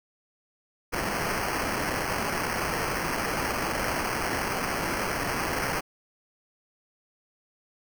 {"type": "noise with sample-and-hold", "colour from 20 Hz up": "blue", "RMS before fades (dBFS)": -29, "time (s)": [0.92, 5.81], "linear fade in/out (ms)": 20, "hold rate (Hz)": 3675, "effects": []}